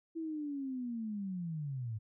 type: linear sweep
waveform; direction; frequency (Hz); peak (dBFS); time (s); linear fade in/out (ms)
sine; down; 331.1 to 103.83; -36; 0.15-1.99; 20
effects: none